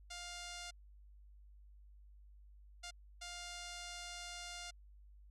5% pulse tone bursts at uneven times, 703 Hz, F5, 11 cents sharp, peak -34 dBFS, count 3, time 0.1-0.71 / 2.83-2.91 / 3.21-4.71 s, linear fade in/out 10 ms, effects added 50 Hz sine -57 dBFS peak until 5.3 s + low-pass 8000 Hz 12 dB/octave

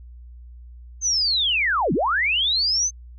sine linear two-way sweep, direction down then up, 6330 to 135.4 to 6330 Hz, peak -18 dBFS, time 1.01-2.91 s, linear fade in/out 50 ms, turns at 1.93 s, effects added 60 Hz sine -39 dBFS peak until 3.18 s

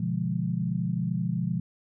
sine chord, B diminished seventh, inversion none, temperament equal with one note detuned, 124.47 / 146.83 / 174.61 / 207.7 Hz, B2 / D3 / F3 / Ab3, +14 / 0 / 0 / 0 cents, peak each -31 / -34 / -28 / -34 dBFS, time 0-1.6 s, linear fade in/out 5 ms, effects none

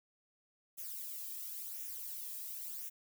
violet noise with flanger, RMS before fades -44 dBFS, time 0.77-2.9 s, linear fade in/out 20 ms, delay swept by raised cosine 0.22 to 1.42 ms, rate 0.95 Hz, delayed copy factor -0.65, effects none

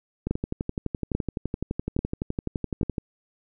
two click trains, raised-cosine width 3 ms, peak -14 / -11 dBFS, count 33 / 4, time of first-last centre 0.27-2.982 / 0.31-2.831 s, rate 11.8 / 1.19 Hz, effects none

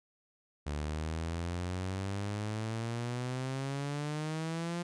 sawtooth exponential sweep, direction up, 72.6 to 174.61 Hz, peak -30 dBFS, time 0.66-4.83 s, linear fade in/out 10 ms, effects resampled to 22050 Hz

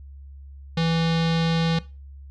square tone with low-pass filter, 164.8 Hz, E3, in tune, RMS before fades -22 dBFS, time 0.77-1.79 s, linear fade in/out 5 ms, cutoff 4000 Hz, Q 2.9, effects noise-tail reverb RT60 0.3 s tail -19 dB re dry + added 69 Hz sine -39 dBFS peak until 2.3 s

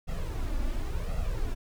brown noise with flanger, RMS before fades -30 dBFS, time 0.07-1.55 s, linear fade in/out 20 ms, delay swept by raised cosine 1.5 to 3.5 ms, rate 0.92 Hz, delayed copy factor +0.7, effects none

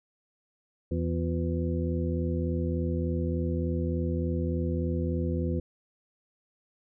harmonic tone with a mistuned harmonic, 83.4 Hz, E2, 21 cents sharp, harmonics 1 / 2 / 3 / 4 / 6, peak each -29 / -32 / -34 / -35 / -37 dBFS, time 0.91-5.6 s, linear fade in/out 5 ms, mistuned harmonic 4, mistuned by +84 cents, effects none

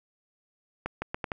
accelerating click train, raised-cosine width 0.5 ms, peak -16 dBFS, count 5, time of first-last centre 0.86-1.318 s, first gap 160 ms, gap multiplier 0.78, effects none

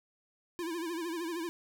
square tone with vibrato, 336.1 Hz, E4, 34 cents sharp, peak -35 dBFS, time 0.59-1.49 s, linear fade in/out 0 ms, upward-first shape sine, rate 13 Hz, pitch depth 95 cents each way, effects none

